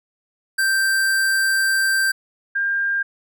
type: tone pair in turn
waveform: square / sine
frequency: 1568 / 1600.9 Hz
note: G6 / G6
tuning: 0 / +36 cents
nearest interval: unison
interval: 36 cents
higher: second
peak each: -17 / -18 dBFS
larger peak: first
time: 0.58-2.12 / 2.55-3.03 s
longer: first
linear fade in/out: 10 ms
effects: none